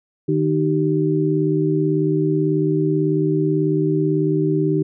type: tone cluster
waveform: sine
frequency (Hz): 153.8 / 308.4 / 386.6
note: D#3 / D#4 / G4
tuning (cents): -20 / -15 / -24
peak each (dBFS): -20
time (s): 0.28-4.83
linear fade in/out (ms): 10
effects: none